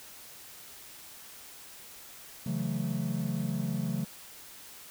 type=chord; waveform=triangle; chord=F# minor seventh; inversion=second; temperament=equal; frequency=138.59 / 164.81 / 185 / 220 Hz; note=C#3 / E3 / F#3 / A3; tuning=0 / 0 / 0 / 0 cents; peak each=-33 dBFS; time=2.46-4.05 s; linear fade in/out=5 ms; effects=white hiss -49 dBFS RMS until 4.9 s